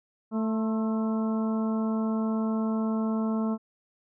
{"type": "harmonic tone with a mistuned harmonic", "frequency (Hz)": 221, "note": "A3", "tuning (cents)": 8, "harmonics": [1, 2, 3, 4, 5, 6], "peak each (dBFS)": [-25, -36, -38, -42, -41, -43], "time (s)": [0.31, 3.58], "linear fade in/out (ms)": 50, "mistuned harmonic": 5, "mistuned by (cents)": -44, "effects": []}